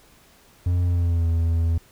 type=tone with pitch glide; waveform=triangle; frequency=88.4 to 82.96 Hz; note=F2 to E2; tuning=+22 to +12 cents; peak=-16 dBFS; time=0.66-1.78 s; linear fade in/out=5 ms; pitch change=-110 cents; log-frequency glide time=0.84-1.28 s; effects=pink hiss -54 dBFS RMS until 1.91 s